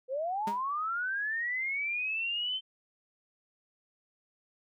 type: linear sweep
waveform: sine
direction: up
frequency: 493.9 to 3103 Hz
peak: -30 dBFS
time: 0.08-2.61 s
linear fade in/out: 50 ms
type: tone with exponential decay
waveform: sawtooth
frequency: 204.6 Hz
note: G#3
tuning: 26 cents flat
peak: -28 dBFS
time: 0.47-0.62 s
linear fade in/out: 5 ms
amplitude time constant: 32 ms
effects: none